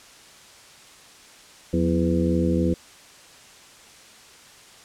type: harmonic tone with a mistuned harmonic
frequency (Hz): 83.3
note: E2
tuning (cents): +19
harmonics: 1 / 2 / 3 / 4 / 5 / 6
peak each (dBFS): -26 / -23 / -26 / -25 / -33 / -28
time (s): 1.73-2.74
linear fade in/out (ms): 5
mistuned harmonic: 2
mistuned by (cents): +110
effects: white hiss -48 dBFS RMS until 4.84 s + low-pass 8000 Hz 12 dB/octave